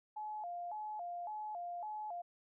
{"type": "tone with vibrato", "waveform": "sine", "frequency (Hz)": 772, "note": "G5", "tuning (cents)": -27, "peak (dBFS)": -40, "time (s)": [0.16, 2.22], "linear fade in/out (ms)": 10, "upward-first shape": "square", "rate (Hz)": 1.8, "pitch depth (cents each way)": 170, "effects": []}